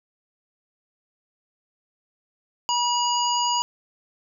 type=harmonic tone; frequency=965 Hz; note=B5; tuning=40 cents flat; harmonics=1 / 3 / 5 / 7; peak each=-22 / -27 / -29 / -30 dBFS; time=2.69-3.62 s; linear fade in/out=0 ms; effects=none